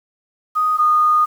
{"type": "tone pair in turn", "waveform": "sine", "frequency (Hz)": [1244.5, 1228.8], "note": ["D#6", "D#6"], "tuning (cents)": [0, -22], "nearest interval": "unison", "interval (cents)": 22, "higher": "first", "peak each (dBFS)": [-14, -11], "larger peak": "second", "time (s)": [[0.55, 0.78], [0.78, 1.26]], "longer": "second", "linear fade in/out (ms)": 20, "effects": ["7-bit"]}